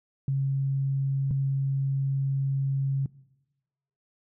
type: tone pair in turn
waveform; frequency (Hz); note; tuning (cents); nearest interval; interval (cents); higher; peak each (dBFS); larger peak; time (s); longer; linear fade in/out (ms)
sine; 136.5 / 136.5; C#3 / C#3; -26 / -26; unison; 0; neither; -23; neither; 0.28-1.31 / 1.31-3.06; second; 2
effects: noise-tail reverb RT60 1.0 s tail -21 dB re dry